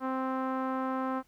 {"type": "tone with low-pass filter", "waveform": "sawtooth", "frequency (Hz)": 261.6, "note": "C4", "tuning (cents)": 0, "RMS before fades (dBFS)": -32, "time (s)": [0, 1.23], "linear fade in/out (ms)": 50, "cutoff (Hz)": 1200, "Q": 2.8, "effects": ["pink hiss -68 dBFS RMS until 1.27 s"]}